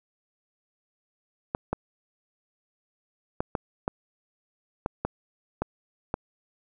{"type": "clicks", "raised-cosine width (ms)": 1, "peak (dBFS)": -12, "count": 9, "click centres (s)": [1.549, 1.73, 3.405, 3.552, 3.879, 4.861, 5.05, 5.62, 6.141], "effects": []}